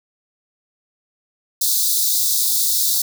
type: high-pass noise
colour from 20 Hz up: white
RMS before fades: -18 dBFS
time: 1.61-3.02 s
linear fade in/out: 5 ms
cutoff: 3600 Hz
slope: 96 dB/octave
effects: none